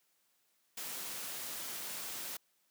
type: noise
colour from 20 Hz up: white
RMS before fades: -42 dBFS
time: 0.77-2.37 s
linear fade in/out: 5 ms
effects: white hiss -75 dBFS RMS until 2.7 s + high-pass 150 Hz 12 dB/octave